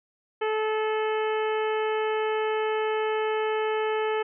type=harmonic tone; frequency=433.8 Hz; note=A4; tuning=25 cents flat; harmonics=1 / 2 / 3 / 4 / 5 / 6 / 7; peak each=-25 / -31 / -35 / -37 / -39 / -41 / -42 dBFS; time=0.41-4.23 s; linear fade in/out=10 ms; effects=none